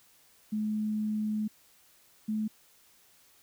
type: tone pair in turn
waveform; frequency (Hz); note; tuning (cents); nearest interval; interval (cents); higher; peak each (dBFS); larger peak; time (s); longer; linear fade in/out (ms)
sine; 213.7 / 215.6; G#3 / A3; +50 / -35; unison; 15; second; -28; neither; 0.52-1.48 / 2.28-2.48; first; 10
effects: white hiss -62 dBFS RMS until 3.42 s